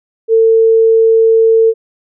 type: tone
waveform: sine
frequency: 450 Hz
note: A4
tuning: 39 cents sharp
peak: -5 dBFS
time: 0.28-1.74 s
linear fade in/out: 50 ms
effects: none